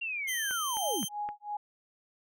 sine linear sweep, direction down, 2794 to 150.6 Hz, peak -32 dBFS, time 0.01-1.05 s, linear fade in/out 10 ms
15% pulse tone with pitch glide, 3109 to 3134 Hz, G7 to G7, -15 to -1 cents, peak -26 dBFS, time 0.27-1.09 s, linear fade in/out 20 ms, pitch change +14 cents, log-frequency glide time 0.46-0.9 s
click train, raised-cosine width 0.5 ms, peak -28 dBFS, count 4, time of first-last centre 0.51-1.289 s, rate 3.85 Hz
sine tone with tremolo, 830.6 Hz, G#5, in tune, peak -31 dBFS, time 0.81-1.57 s, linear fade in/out 5 ms, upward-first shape sine, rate 3 Hz, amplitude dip 100%
effects none

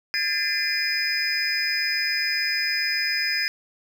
triangle tone cluster, 1625 / 1772 / 2053 / 2408 / 5030 Hz, G#6 / A6 / C7 / D7 / D#8, -38 / +12 / -33 / +43 / +18 cents, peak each -29 / -28 / -28 / -29 / -24 dBFS, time 0.14-3.48 s, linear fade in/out 0 ms, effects none

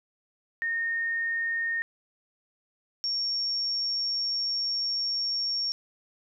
sine tone pair in turn, 1840 / 5514 Hz, A#6 / F8, -23 / -23 cents, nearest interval octave + perfect fifth, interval 1900 cents, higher second, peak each -26 dBFS, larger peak neither, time 0.62-1.82 / 3.04-5.72 s, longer second, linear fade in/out 0 ms, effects none

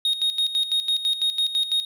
triangle tone with tremolo, 3729 Hz, A#7, in tune, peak -17 dBFS, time 0.05-1.85 s, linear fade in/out 2 ms, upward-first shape square, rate 6 Hz, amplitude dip 70%, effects none

